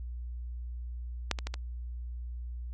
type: clicks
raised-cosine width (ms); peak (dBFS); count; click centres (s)
0.2; -10 / -19 / -18 / -21; 4; 1.313 / 1.388 / 1.47 / 1.541
effects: added 60 Hz sine -36 dBFS peak until 2.73 s + AAC 32 kbps